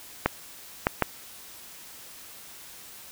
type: clicks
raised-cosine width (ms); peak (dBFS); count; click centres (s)
0.5; -5; 3; 0.26 / 0.869 / 1.023
effects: white hiss -46 dBFS RMS until 3.11 s